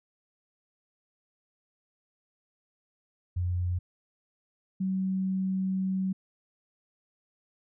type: tone pair in turn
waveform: sine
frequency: 89.1 / 189.25 Hz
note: F2 / F#3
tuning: +35 / +39 cents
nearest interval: octave + minor second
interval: 1304 cents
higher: second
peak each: -26 dBFS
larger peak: neither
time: 3.36-3.79 / 4.8-6.13 s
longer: second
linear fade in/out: 10 ms
effects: none